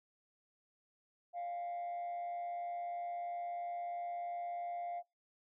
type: tone with frequency modulation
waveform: sine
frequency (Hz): 698.5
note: F5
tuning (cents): 0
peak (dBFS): -36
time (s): 1.33-5.03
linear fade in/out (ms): 50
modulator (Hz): 117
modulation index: 0.24
effects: noise-tail reverb RT60 0.2 s tail -23 dB re dry + tanh soft clip ceiling -37 dBFS